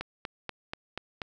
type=click train; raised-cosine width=0.3 ms; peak=-18 dBFS; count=6; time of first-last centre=0.01-1.218 s; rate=4.14 Hz; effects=none